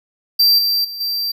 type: tone with level steps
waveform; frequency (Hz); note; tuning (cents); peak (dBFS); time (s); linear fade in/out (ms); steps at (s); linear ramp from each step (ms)
square; 4699; D8; 0; -10 / -15 / -27 / -19; 0.39-1.32; 10; 0.58 / 0.84 / 1; 10
effects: none